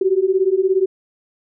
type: beating tone pair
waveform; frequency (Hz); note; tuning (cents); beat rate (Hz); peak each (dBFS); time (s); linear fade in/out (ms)
sine; 370 / 387; F#4 / G4; 0 / -22; 17; -17 / -16; 0.01-0.86; 5
effects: none